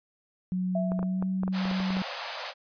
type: tone with pitch glide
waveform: sine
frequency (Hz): 183.8 to 188.2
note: F#3 to F#3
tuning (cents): -11 to +30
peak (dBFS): -26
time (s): 0.52-2.02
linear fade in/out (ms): 0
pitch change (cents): +41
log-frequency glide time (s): 0.96-1.28
type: tone with exponential decay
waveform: sine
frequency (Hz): 659.3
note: E5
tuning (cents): 0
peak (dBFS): -26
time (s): 0.75-1.4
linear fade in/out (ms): 5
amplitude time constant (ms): 140
type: clicks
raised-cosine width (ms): 1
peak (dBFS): -21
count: 11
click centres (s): 0.919 / 0.992 / 1.029 / 1.225 / 1.434 / 1.479 / 1.654 / 1.713 / 1.802 / 1.905 / 1.969
type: high-pass noise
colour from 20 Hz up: pink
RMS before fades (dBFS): -35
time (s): 1.52-2.54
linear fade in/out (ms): 50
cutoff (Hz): 510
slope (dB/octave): 96
effects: resampled to 11025 Hz